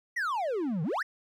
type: exponential two-way sweep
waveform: triangle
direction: down then up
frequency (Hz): 2014 to 146.83 to 2014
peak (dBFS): -26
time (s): 0.16-1.03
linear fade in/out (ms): 10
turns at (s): 0.83
effects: none